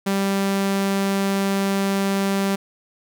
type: tone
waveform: sawtooth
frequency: 196.3 Hz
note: G3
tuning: 3 cents sharp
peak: -15 dBFS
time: 0.06-2.56 s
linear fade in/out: 10 ms
effects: none